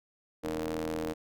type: ring-modulated tone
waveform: sawtooth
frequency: 81.6 Hz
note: E2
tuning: 17 cents flat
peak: -25 dBFS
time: 0.43-1.14 s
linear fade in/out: 20 ms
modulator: 385 Hz
effects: none